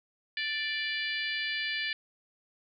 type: harmonic tone with a mistuned harmonic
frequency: 587.3 Hz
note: D5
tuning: in tune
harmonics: 3 / 4 / 5 / 6 / 7 / 8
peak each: -34 / -36 / -38 / -40 / -41 / -42 dBFS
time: 0.37-1.93 s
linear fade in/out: 2 ms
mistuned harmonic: 6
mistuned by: -25 cents
effects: none